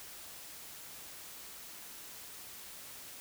silence, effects white hiss -49 dBFS RMS until 3.2 s

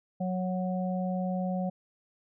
harmonic tone, 184 Hz, F#3, 9 cents flat, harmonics 1 / 3 / 4, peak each -29 / -36 / -37 dBFS, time 0.2-1.7 s, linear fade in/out 10 ms, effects none

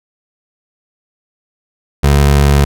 25% pulse tone with vibrato, 71 Hz, C#2, 42 cents sharp, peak -3 dBFS, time 2.03-2.65 s, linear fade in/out 10 ms, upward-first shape sine, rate 18 Hz, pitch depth 14 cents each way, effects none

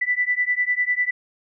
sine beating tone pair, 1975.5 / 1985.5 Hz, B6 / B6, 0 / +9 cents, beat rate 10 Hz, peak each -22 dBFS, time 0.01-1.11 s, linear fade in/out 10 ms, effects none

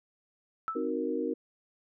sine tone with exponential decay, 1315 Hz, E6, 5 cents flat, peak -27 dBFS, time 0.68-0.9 s, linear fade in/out 0 ms, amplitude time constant 47 ms
sine chord, C half-diminished seventh, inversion none, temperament equal, 261.6 / 311.1 / 370 / 466.2 Hz, C4 / Eb4 / Gb4 / Bb4, 0 / 0 / 0 / 0 cents, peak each -35 / -34 / -36 / -33 dBFS, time 0.75-1.34 s, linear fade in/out 10 ms
effects none

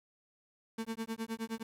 35% pulse tone with tremolo, 225.3 Hz, A3, 41 cents sharp, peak -32 dBFS, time 0.78-1.63 s, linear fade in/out 5 ms, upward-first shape sine, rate 9.6 Hz, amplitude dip 100%, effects resampled to 32000 Hz + 10-bit

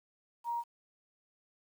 sine tone with quantisation, 942 Hz, A#5, 18 cents sharp, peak -32 dBFS, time 0.44-0.64 s, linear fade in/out 50 ms, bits 10, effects none

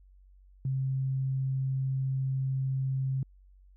sine tone, 133.1 Hz, C3, 30 cents sharp, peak -27 dBFS, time 0.65-3.23 s, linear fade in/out 2 ms, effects added 47 Hz sine -54 dBFS peak until 3.76 s

